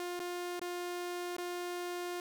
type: tone with dropouts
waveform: sawtooth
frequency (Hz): 353.6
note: F4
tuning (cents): +22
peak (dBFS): -33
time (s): 0-2.2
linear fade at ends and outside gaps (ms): 1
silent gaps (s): 0.194-0.201 / 0.595-0.615 / 1.366-1.383
effects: none